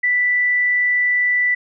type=tone; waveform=sine; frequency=1975.5 Hz; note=B6; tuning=in tune; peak=-14 dBFS; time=0.03-1.55 s; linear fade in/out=10 ms; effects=none